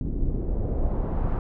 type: noise with low-pass filter sweep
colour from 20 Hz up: brown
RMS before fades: -25 dBFS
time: 0.01-1.39 s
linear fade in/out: 2 ms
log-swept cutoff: 260 to 1200 Hz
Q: 1.4
effects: none